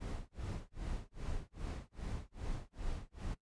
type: noise with tremolo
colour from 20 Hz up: brown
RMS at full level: -39 dBFS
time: 0-3.35 s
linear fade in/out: 20 ms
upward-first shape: sine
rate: 2.5 Hz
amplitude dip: 100%
effects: noise-tail reverb RT60 0.1 s tail -17 dB re dry + resampled to 22050 Hz